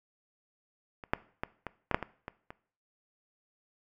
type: clicks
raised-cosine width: 0.5 ms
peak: -28 / -10 / -17 / -21 / -14 / -8 / -20 / -23 / -28 dBFS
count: 9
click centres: 1.038 / 1.135 / 1.435 / 1.667 / 1.913 / 1.945 / 2.027 / 2.281 / 2.505 s
effects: noise-tail reverb RT60 0.5 s tail -19 dB re dry